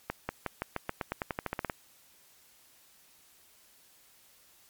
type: accelerating click train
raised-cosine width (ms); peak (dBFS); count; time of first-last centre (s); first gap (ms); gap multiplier
0.5; -16; 16; 0.1-1.698; 190; 0.91
effects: white hiss -61 dBFS RMS until 4.69 s + MP3 96 kbps